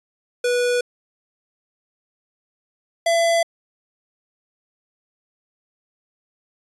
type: tone pair in turn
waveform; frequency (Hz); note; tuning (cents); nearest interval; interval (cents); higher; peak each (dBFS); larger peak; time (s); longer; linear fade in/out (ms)
square; 489.1 / 672.2; B4 / E5; -17 / +34; tritone; 551; second; -18 / -16; second; 0.44-0.81 / 3.06-3.43; neither; 5
effects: resampled to 24000 Hz